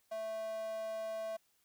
square tone with high-pass filter, 220 Hz, A3, in tune, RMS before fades -40 dBFS, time 0.11-1.37 s, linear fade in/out 10 ms, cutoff 680 Hz, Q 6.5, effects white hiss -74 dBFS RMS until 1.64 s

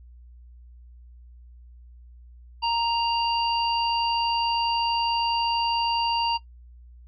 harmonic tone, 932.3 Hz, A#5, in tune, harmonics 1 / 3 / 5, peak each -23 / -28 / -30 dBFS, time 2.62-6.38 s, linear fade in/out 20 ms, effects noise-tail reverb RT60 0.1 s tail -18 dB re dry + added 60 Hz sine -45 dBFS peak until 7.07 s

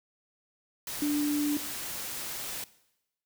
sine tone in noise, 293.7 Hz, D4, in tune, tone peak -25 dBFS, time 1.02-1.57 s, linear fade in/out 2 ms, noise white, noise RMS -37 dBFS, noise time 0.87-2.64 s, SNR +9 dB, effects noise-tail reverb RT60 0.9 s tail -19 dB re dry

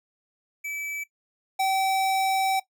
square tone pair in turn, 2304 / 768.9 Hz, D7 / G5, -34 / -34 cents, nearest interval octave + perfect fifth, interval 1900 cents, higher first, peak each -31 / -22 dBFS, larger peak second, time 0.64-1.04 / 1.59-2.6 s, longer second, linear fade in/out 10 ms, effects noise-tail reverb RT60 0.1 s tail -17 dB re dry

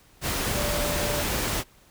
sine tone in noise, 587.3 Hz, D5, in tune, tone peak -30 dBFS, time 0.53-1.25 s, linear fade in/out 50 ms, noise pink, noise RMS -27 dBFS, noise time 0.21-1.64 s, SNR -6 dB, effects pink hiss -57 dBFS RMS until 1.9 s

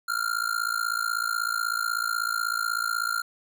square tone with amplitude modulation, 1396.9 Hz, F6, in tune, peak -22 dBFS, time 0.08-3.22 s, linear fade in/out 10 ms, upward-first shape sine, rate 56.2 Hz, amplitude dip 95%, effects none

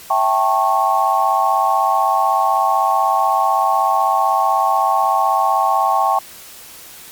sine chord, A dominant seventh, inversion second, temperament equal with one note detuned, 659.3 / 784 / 880 / 1096 Hz, E5 / G5 / A5 / C#6, 0 / 0 / 0 / -20 cents, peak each -22 / -16 / -19 / -17 dBFS, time 0.1-6.19 s, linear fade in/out 5 ms, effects white hiss -38 dBFS RMS until 7.11 s + MP3 96 kbps

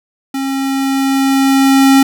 square tone with level ramp, 270.6 Hz, C#4, 42 cents flat, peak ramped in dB -17 to -5 dBFS, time 0.34-2.03 s, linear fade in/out 5 ms, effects none

